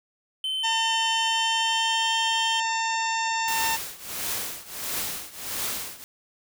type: tone with pitch glide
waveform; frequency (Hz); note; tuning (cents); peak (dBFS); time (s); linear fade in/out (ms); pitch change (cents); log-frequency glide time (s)
triangle; 3073 to 3139; G7 to G7; -35 to +2; -24; 0.44-2.6; 2; +37; 1.17-2.15
type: harmonic tone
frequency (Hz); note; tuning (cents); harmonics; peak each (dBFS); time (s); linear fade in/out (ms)
903; A5; +45; 1 / 2 / 3 / 4 / 5 / 6 / 7 / 8; -26 / -31 / -32 / -37 / -41 / -37 / -43 / -35; 0.63-3.77; 20
type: noise with tremolo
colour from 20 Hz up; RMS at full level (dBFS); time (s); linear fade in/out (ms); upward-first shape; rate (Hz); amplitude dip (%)
white; -28; 3.48-6.04; 0; triangle; 1.5; 90
effects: none